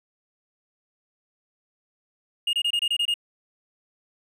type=tone bursts; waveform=triangle; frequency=2848 Hz; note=F7; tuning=33 cents sharp; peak=-19 dBFS; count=8; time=2.47-3.141 s; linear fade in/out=5 ms; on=62 ms; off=25 ms; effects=resampled to 32000 Hz